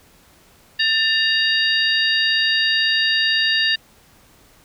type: harmonic tone with a mistuned harmonic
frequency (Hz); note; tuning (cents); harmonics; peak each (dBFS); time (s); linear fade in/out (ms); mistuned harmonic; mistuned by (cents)
938; A#5; +11; 2 / 3 / 4 / 5; -19 / -21 / -22 / -23; 0.79-3.76; 10; 2; -87
effects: pink hiss -52 dBFS RMS until 4.64 s